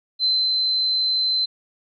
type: tone with ADSR envelope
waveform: sine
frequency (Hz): 4073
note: C8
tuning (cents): -47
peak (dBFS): -16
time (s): 0.19-1.46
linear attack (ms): 50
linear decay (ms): 250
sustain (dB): -2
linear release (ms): 15
effects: none